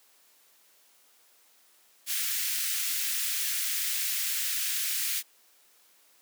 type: high-pass noise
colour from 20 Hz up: white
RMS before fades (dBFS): -30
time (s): 2.06-5.23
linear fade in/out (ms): 50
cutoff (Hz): 1700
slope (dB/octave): 24
effects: white hiss -62 dBFS RMS until 6.21 s + high-pass 300 Hz 12 dB/octave